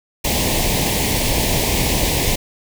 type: band-stop noise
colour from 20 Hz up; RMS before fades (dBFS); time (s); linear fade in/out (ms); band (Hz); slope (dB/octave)
pink; -18; 0.24-2.36; 10; 970 to 1900; 48
effects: none